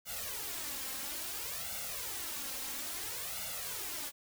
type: noise with flanger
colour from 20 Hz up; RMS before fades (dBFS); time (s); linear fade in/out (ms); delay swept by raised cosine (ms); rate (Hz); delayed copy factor
white; -40; 0.05-4.12; 50; 1.4 to 3.8; 0.59; +0.8
effects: none